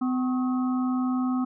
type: harmonic tone with a mistuned harmonic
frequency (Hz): 254.2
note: C4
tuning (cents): -50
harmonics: 1 / 3 / 4 / 5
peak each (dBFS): -23 / -37 / -39 / -37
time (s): 0.01-1.45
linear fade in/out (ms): 10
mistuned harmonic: 4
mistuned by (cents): +120
effects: none